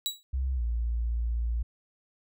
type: tone with exponential decay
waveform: sawtooth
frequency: 3896 Hz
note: B7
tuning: 24 cents flat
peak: -21 dBFS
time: 0.06-0.23 s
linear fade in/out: 0 ms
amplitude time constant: 35 ms
type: tone with pitch glide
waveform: sine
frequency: 65.41 to 57.94 Hz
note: C2 to A#1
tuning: 0 to -10 cents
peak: -26 dBFS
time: 0.33-1.63 s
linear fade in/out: 10 ms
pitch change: -210 cents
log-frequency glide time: 0.55-0.62 s
effects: none